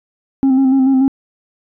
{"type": "tone with vibrato", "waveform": "sine", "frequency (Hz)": 265.6, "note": "C4", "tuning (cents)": 26, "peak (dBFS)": -6, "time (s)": [0.43, 1.08], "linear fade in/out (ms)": 0, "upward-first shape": "square", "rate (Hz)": 6.9, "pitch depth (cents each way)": 31, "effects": ["tanh soft clip ceiling -8 dBFS"]}